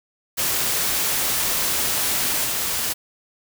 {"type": "noise with level steps", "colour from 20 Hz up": "white", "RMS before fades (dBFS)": [-22, -24], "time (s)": [0.37, 2.94], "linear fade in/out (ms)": 20, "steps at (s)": 2.43, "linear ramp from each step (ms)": 20, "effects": []}